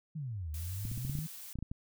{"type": "exponential two-way sweep", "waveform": "sine", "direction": "down then up", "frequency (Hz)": [164.81, 74.5, 164.81], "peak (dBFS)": -36, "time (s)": [0.15, 1.27], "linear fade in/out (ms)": 10, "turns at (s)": 0.51}
{"type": "noise", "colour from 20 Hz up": "blue", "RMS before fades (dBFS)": -47, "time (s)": [0.54, 1.53], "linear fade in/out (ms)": 2}
{"type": "clicks", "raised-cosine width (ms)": 5, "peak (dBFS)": -27, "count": 11, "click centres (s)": [0.852, 0.916, 0.977, 1.05, 1.097, 1.153, 1.188, 1.556, 1.588, 1.626, 1.715]}
{"effects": []}